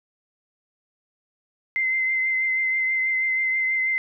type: tone with vibrato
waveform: sine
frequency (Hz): 2070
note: C7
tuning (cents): -19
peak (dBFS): -20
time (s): 1.76-3.98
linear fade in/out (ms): 0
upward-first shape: triangle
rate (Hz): 6.2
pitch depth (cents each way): 23
effects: none